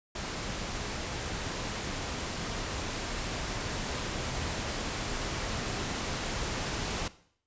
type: noise with level ramp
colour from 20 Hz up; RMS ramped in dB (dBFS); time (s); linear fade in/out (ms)
pink; -36 to -33; 0.15-7.08; 5
effects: noise-tail reverb RT60 0.6 s tail -17 dB re dry + resampled to 16000 Hz